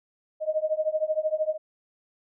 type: tone with tremolo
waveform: sine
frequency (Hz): 622.3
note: D#5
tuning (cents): 0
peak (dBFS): -19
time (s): 0.4-1.58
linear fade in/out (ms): 50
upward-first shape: triangle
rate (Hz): 13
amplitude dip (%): 100
effects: none